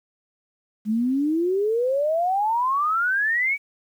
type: exponential sweep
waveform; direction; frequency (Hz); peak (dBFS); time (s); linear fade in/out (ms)
sine; up; 207.2 to 2306; -19; 0.85-3.58; 50
effects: 9-bit